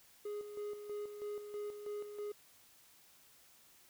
triangle tone with tremolo, 415.3 Hz, G#4, in tune, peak -37 dBFS, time 0.25-2.32 s, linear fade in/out 5 ms, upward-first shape square, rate 3.1 Hz, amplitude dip 55%, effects white hiss -64 dBFS RMS until 3.89 s

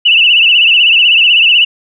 sine tone with vibrato, 2794 Hz, F7, in tune, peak -4 dBFS, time 0.05-1.65 s, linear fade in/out 10 ms, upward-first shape sine, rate 16 Hz, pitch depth 110 cents each way, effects none

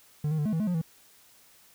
triangle tone with pitch steps, 149.7 / 156.8 / 148.1 / 215.5 / 161.7 / 214.3 / 178 / 162.3 Hz, D3 / D#3 / D3 / A3 / E3 / A3 / F3 / E3, +33 / +14 / +15 / -36 / -33 / -45 / +33 / -27 cents, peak -23 dBFS, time 0.24-0.816 s, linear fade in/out 5 ms, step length 72 ms, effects white hiss -58 dBFS RMS until 1.74 s

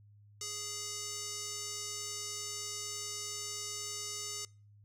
square tone with band-pass filter, 415.3 Hz, G#4, in tune, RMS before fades -41 dBFS, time 0.41-4.45 s, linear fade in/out 2 ms, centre 6500 Hz, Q 2.7, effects noise-tail reverb RT60 0.4 s tail -26 dB re dry + added 103 Hz sine -57 dBFS peak until 4.84 s

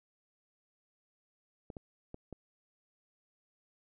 clicks, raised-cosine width 2 ms, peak -30 dBFS, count 4, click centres 1.702 / 1.768 / 2.144 / 2.327 s, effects none

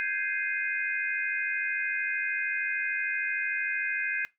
sine chord, Ab major seventh, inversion third, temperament equal, 1568 / 1661.2 / 2093 / 2489 Hz, G6 / Ab6 / C7 / Eb7, 0 / 0 / 0 / 0 cents, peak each -33 dBFS, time 0-4.25 s, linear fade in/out 0 ms, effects noise-tail reverb RT60 0.2 s tail -21 dB re dry

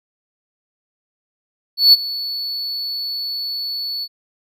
triangle tone with ADSR envelope, 4435 Hz, C#8, in tune, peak -3 dBFS, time 1.77-4.08 s, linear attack 160 ms, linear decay 26 ms, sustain -18 dB, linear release 50 ms, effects none

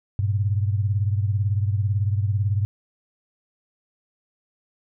sine beating tone pair, 99.1 / 117.1 Hz, G2 / A#2, +19 / +8 cents, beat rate 18 Hz, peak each -20 / -26 dBFS, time 0.19-2.65 s, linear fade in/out 0 ms, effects none

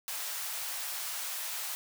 white high-pass noise, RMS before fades -37 dBFS, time 0.08-1.75 s, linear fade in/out 0 ms, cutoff 630 Hz, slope 24 dB/octave, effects none

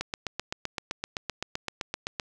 click train, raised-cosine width 0.2 ms, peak -13 dBFS, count 18, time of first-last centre 0.01-2.198 s, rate 7.77 Hz, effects none

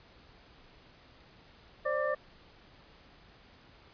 sine tone cluster, 528 / 595 / 1173 / 1793 Hz, C5 / D5 / D6 / A6, +16 / +22 / -2 / +32 cents, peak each -33 / -32 / -36 / -37 dBFS, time 1.85-2.15 s, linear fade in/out 10 ms, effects pink hiss -58 dBFS RMS until 3.93 s + resampled to 11025 Hz

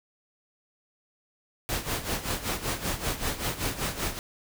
pink noise with tremolo, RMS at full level -28 dBFS, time 1.69-4.19 s, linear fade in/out 0 ms, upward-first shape sine, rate 5.2 Hz, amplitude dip 75%, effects none

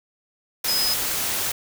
sine tone in noise, 5060 Hz, D#8, 28 cents sharp, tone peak -21 dBFS, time 0.68-0.94 s, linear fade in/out 5 ms, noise white, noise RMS -25 dBFS, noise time 0.64-1.52 s, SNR +1 dB, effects none

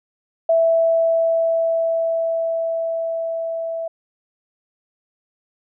sine tone with level ramp, 659.3 Hz, E5, in tune, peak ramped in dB -12 to -23 dBFS, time 0.49-3.88 s, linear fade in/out 5 ms, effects none

